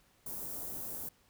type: band-stop noise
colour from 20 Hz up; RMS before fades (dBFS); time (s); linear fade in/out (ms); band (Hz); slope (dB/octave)
white; -41; 0.26-1.09; 5; 630 to 12000; 12
effects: pink hiss -68 dBFS RMS until 1.29 s